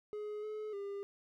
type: tone with pitch steps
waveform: triangle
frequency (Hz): 420.5 / 427.9 / 400.5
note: G#4 / A4 / G4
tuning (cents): +22 / -48 / +37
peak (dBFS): -37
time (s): 0.13-1.03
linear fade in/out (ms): 0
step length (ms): 300
effects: none